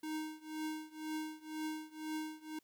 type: tone with tremolo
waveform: square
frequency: 311.1 Hz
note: D#4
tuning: in tune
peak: -37 dBFS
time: 0.03-2.59 s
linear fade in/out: 5 ms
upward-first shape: triangle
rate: 2 Hz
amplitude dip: 95%
effects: white hiss -75 dBFS RMS until 2.63 s